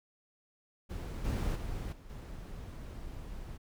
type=noise with level steps; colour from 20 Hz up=brown; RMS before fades=-39 / -32 / -38 / -50 / -44 dBFS; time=0.89-3.58 s; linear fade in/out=20 ms; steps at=1.24 / 1.55 / 1.92 / 2.09 s; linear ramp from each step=10 ms; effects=none